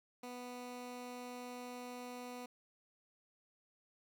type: tone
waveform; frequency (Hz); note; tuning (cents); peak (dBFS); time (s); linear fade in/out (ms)
15% pulse; 246.9; B3; 0; -39; 0.23-2.46; 5
effects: none